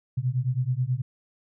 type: beating tone pair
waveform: sine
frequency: 122.3 / 131.6 Hz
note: B2 / C3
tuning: -16 / +10 cents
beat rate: 9.3 Hz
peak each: -26 dBFS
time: 0.17-1.02 s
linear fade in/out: 10 ms
effects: none